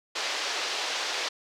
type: band-pass noise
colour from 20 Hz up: white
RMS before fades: -31 dBFS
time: 0.15-1.29 s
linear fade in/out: 10 ms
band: 380 to 5300 Hz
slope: 24 dB/octave
effects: none